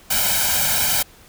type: noise with comb filter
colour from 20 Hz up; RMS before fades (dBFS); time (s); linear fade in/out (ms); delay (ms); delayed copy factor
white; -19; 0.1-1.03; 10; 1.3; +0.95
effects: pink hiss -48 dBFS RMS until 1.28 s